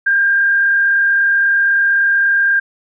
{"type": "tone with frequency modulation", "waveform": "sine", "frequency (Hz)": 1600, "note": "G6", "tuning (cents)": 35, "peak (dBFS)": -10, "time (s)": [0.06, 2.6], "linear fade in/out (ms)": 10, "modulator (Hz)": 36.2, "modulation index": 0.59, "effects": []}